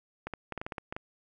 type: clicks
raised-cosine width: 0.5 ms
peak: -21 dBFS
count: 10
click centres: 0.27 / 0.337 / 0.523 / 0.577 / 0.615 / 0.665 / 0.722 / 0.782 / 0.925 / 0.965 s
effects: none